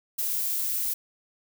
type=noise; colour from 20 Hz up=violet; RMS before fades=-28 dBFS; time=0.18-0.94 s; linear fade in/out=10 ms; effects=none